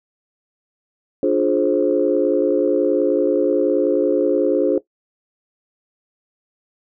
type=chord; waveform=sine; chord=D half-diminished seventh; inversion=none; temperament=just; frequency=293.7 / 352.4 / 422.9 / 528.6 Hz; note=D4 / F4 / Ab4 / C5; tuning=0 / +16 / +31 / +18 cents; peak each=-19 dBFS; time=1.23-4.78 s; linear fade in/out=2 ms; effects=noise-tail reverb RT60 0.1 s tail -17 dB re dry + tanh soft clip ceiling -4 dBFS